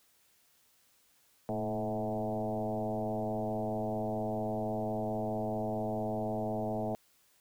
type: tone with frequency modulation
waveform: sine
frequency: 432.2 Hz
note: A4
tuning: 31 cents flat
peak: -31 dBFS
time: 1.49-6.95 s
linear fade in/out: 0 ms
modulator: 105 Hz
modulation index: 3.2
effects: white hiss -68 dBFS RMS until 7.4 s